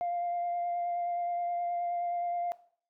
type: tone with vibrato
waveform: sine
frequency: 698.5 Hz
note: F5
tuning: in tune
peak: -28 dBFS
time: 0.01-2.52 s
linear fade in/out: 0 ms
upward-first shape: triangle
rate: 9.5 Hz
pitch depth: 15 cents each way
effects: noise-tail reverb RT60 0.5 s tail -18 dB re dry + tanh soft clip ceiling -26 dBFS